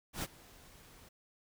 pink noise with ADSR envelope, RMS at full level -36 dBFS, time 0.13-1.09 s, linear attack 100 ms, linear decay 36 ms, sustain -22 dB, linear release 9 ms, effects none

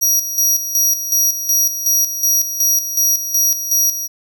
sawtooth tone with tremolo, 5750 Hz, F8, 50 cents sharp, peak -9 dBFS, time 0.01-4.08 s, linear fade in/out 20 ms, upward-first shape square, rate 2.7 Hz, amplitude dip 65%, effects none

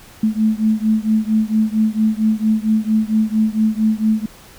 sine beating tone pair, 216 / 220.4 Hz, A3 / A3, -32 / +3 cents, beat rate 4.4 Hz, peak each -16 / -17 dBFS, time 0.23-4.26 s, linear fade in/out 5 ms, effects pink hiss -43 dBFS RMS until 4.58 s

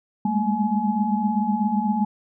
sine tone cluster, 201.2 / 209.1 / 226 / 846 Hz, G3 / G#3 / A3 / G#5, +45 / +12 / +47 / +32 cents, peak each -25 dBFS, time 0.25-2.05 s, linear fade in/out 5 ms, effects none

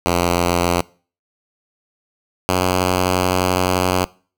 5% pulse tone pair in turn, 87.31 / 91.59 Hz, F2 / F#2, 0 / -17 cents, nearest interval minor second, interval 83 cents, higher second, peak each -4 dBFS, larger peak neither, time 0.06-0.81 / 2.49-4.05 s, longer second, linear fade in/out 0 ms, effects noise-tail reverb RT60 0.4 s tail -23 dB re dry

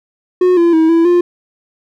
triangle tone with pitch steps, 363.5 / 340.6 / 321 / 332.1 / 351.3 Hz, F#4 / F4 / E4 / E4 / F4, -31 / -43 / -46 / +13 / +10 cents, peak -5 dBFS, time 0.41-1.21 s, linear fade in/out 5 ms, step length 160 ms, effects none

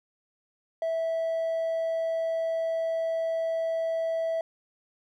triangle tone, 655 Hz, E5, 11 cents flat, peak -23 dBFS, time 0.82-4.41 s, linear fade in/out 2 ms, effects tanh soft clip ceiling -20 dBFS

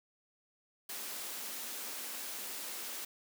white high-pass noise, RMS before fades -42 dBFS, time 0.89-3.05 s, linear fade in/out 5 ms, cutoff 200 Hz, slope 48 dB/octave, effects none

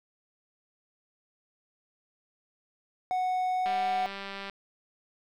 triangle tone with pitch glide, 738 to 742.7 Hz, F#5 to F#5, -5 to +6 cents, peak -24 dBFS, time 3.11-4.06 s, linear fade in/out 0 ms, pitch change +11 cents, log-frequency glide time 3.52-3.83 s
click train, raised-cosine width 0.3 ms, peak -23 dBFS, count 166, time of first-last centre 3.66-4.498 s, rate 197 Hz
effects none

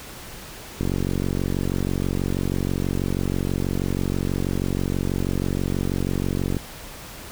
click train, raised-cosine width 3 ms, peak -11 dBFS, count 267, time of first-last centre 0.81-6.568 s, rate 46.2 Hz, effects pink hiss -39 dBFS RMS until 7.31 s

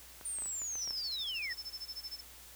clicks, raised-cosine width 0.5 ms, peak -35 dBFS, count 8, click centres 0.212 / 0.386 / 0.421 / 0.459 / 0.618 / 0.755 / 0.876 / 0.907 s
sine linear sweep, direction down, 9130 to 1809 Hz, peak -36 dBFS, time 0.25-1.53 s, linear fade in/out 5 ms
sine tone with tremolo, 5280 Hz, E8, 2 cents sharp, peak -38 dBFS, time 0.81-2.21 s, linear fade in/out 10 ms, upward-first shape sine, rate 13 Hz, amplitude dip 100%
effects added 60 Hz sine -60 dBFS peak until 2.55 s + white hiss -54 dBFS RMS until 2.55 s

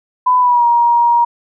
sine tone with pitch glide, 1001 to 946.5 Hz, B5 to A#5, +23 to +26 cents, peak -8 dBFS, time 0.26-1.25 s, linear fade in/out 10 ms, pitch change -97 cents, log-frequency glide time 0.39-0.65 s, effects none

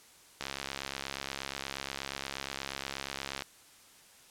click train, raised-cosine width 0.2 ms, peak -18 dBFS, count 207, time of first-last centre 0.41-3.422 s, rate 68.4 Hz, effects white hiss -58 dBFS RMS until 4.3 s + low-pass 11000 Hz 12 dB/octave

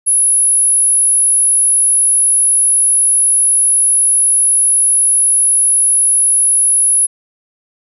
sine tone, 10548 Hz, E9, in tune, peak -8 dBFS, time 0.06-7.07 s, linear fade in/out 20 ms, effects none

